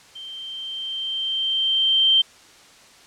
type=tone with level ramp; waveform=sine; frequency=3136 Hz; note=G7; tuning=in tune; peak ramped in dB=-34 to -12 dBFS; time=0.15-2.22 s; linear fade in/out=10 ms; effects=white hiss -49 dBFS RMS until 3.06 s + low-pass 7000 Hz 12 dB/octave